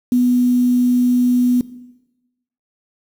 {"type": "tone with quantisation", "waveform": "sine", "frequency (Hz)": 246.9, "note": "B3", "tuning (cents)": 0, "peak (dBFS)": -11, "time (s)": [0.12, 1.61], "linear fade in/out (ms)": 2, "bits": 6, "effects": ["noise-tail reverb RT60 1.0 s tail -17 dB re dry"]}